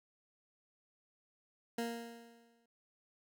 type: tone with exponential decay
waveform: 20% pulse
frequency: 233.1 Hz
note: A#3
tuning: in tune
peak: -29 dBFS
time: 1.78-2.66 s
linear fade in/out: 5 ms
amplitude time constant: 190 ms
effects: none